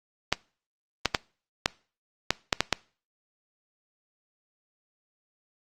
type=clicks; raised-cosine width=0.2 ms; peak=-3 dBFS; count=8; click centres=0.326 / 1.057 / 1.148 / 1.659 / 2.306 / 2.528 / 2.606 / 2.727 s; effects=noise-tail reverb RT60 0.4 s tail -23 dB re dry + Opus 24 kbps